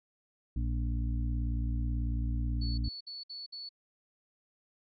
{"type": "harmonic tone", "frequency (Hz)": 58.27, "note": "A#1", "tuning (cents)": 0, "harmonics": [1, 2, 4, 5], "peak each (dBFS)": [-30, -36, -42, -44], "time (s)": [0.56, 2.89], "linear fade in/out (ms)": 5}
{"type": "tone bursts", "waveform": "sine", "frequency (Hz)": 4435, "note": "C#8", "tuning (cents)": 0, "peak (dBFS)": -40, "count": 5, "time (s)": [2.61, 3.692], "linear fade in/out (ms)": 10, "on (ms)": 170, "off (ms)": 58}
{"effects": []}